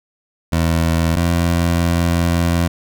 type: tone pair in turn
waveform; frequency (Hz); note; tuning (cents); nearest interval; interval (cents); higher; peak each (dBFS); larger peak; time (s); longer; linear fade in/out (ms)
20% pulse; 82.41 / 85.32; E2 / F2; 0 / -40; minor second; 60; second; -9; neither; 0.52-1.16 / 1.16-2.68; second; 10
effects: none